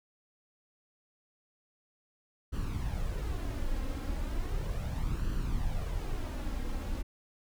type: noise with flanger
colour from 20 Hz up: brown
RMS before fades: -33 dBFS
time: 2.52-7.03 s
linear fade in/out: 20 ms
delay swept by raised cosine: 0.67 to 3.77 ms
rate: 0.36 Hz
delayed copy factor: +0.55
effects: none